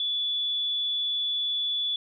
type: tone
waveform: sine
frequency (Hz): 3443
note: A7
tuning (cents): -38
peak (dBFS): -25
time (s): 0-1.96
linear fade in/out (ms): 2
effects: none